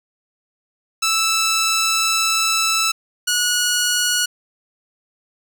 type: tone pair in turn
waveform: 10% pulse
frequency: 1318.5 / 1456.4 Hz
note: E6 / F#6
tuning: 0 / -28 cents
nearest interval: major second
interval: 172 cents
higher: second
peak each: -8 dBFS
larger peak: neither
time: 1.02-2.92 / 3.27-4.26 s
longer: first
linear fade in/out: 10 ms
effects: none